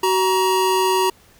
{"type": "tone pair together", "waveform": "square", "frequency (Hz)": [376.2, 946], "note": ["F#4", "A#5"], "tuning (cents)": [29, 25], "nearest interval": "octave + major third", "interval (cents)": 1596, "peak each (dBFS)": -19, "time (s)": [0.03, 1.1], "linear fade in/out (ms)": 5, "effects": ["pink hiss -52 dBFS RMS until 1.39 s"]}